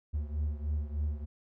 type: beating tone pair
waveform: triangle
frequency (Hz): 73.42 / 76.72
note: D2 / D#2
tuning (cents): 0 / -24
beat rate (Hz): 3.3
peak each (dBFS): -30 / -34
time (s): 0.13-1.26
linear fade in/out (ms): 20
effects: none